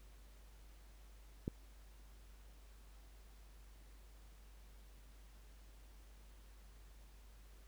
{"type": "click", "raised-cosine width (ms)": 3, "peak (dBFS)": -25, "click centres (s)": 1.479, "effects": ["added 50 Hz sine -57 dBFS peak until 7.67 s", "pink hiss -68 dBFS RMS until 7.67 s"]}